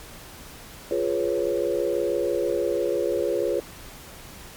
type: chord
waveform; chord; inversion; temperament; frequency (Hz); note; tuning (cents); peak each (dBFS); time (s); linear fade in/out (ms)
sine; C# dominant seventh; first; equal; 349.2 / 415.3 / 493.9 / 554.4; E#4 / G#4 / B4 / C#5; 0 / 0 / 0 / 0; -27; 0.91-3.6; 2
effects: pink hiss -43 dBFS RMS until 4.56 s + MP3 96 kbps